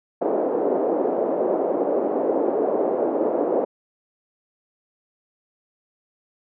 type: band-pass noise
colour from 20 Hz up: white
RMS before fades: -22 dBFS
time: 0.21-3.65 s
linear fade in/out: 10 ms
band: 310 to 590 Hz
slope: 24 dB/octave
effects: none